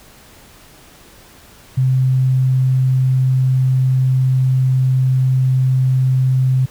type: tone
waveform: sine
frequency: 130 Hz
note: C3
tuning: 11 cents flat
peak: -11 dBFS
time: 1.77-6.66 s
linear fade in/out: 10 ms
effects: pink hiss -44 dBFS RMS until 6.7 s